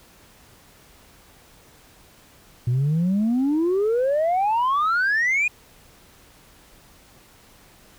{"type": "exponential sweep", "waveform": "sine", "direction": "up", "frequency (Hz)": [117.8, 2489], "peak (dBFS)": -16, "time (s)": [2.67, 5.48], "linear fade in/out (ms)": 5, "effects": ["tanh soft clip ceiling -16 dBFS", "pink hiss -52 dBFS RMS until 7.98 s"]}